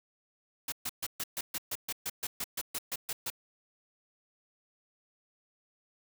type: noise bursts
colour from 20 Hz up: white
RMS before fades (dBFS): -35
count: 16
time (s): 0.68-3.302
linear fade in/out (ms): 5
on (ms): 42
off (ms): 130
effects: none